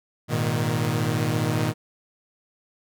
sawtooth chord, Ab suspended second, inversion none, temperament equal with one note detuned, 103.83 / 118.65 / 155.56 Hz, Ab2 / Bb2 / Eb3, 0 / +31 / 0 cents, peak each -25 / -21 / -22 dBFS, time 0.28-1.74 s, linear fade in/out 50 ms, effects none

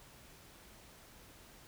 silence, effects pink hiss -58 dBFS RMS until 1.67 s

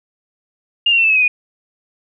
sine tone with pitch steps, 2819 / 2756 / 2695 / 2635 / 2576 / 2519 / 2463 Hz, F7 / F7 / E7 / E7 / E7 / D#7 / D#7, +16 / -24 / +38 / -1 / -41 / +21 / -18 cents, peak -10 dBFS, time 0.86-1.28 s, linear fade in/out 5 ms, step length 60 ms, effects none

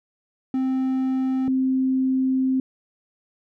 triangle / sine tone pair in turn, 261.6 / 261.6 Hz, C4 / C4, 0 / 0 cents, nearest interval unison, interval 0 cents, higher neither, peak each -18 dBFS, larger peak neither, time 0.54-1.48 / 1.48-2.6 s, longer second, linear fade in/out 2 ms, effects none

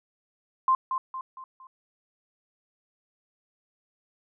sine tone with echo, 1046.5 Hz, C6, in tune, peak -18 dBFS, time 0.68-0.75 s, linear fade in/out 2 ms, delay 230 ms, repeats 4, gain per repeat -7 dB, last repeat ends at 1.67 s, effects none

